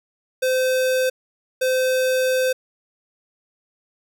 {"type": "tone pair in turn", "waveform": "square", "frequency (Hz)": [515, 515], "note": ["C5", "C5"], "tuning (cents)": [-28, -28], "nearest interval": "unison", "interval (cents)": 0, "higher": "neither", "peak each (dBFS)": [-18, -18], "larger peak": "neither", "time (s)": [[0.42, 1.1], [1.61, 2.53]], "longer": "second", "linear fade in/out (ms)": 10, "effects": []}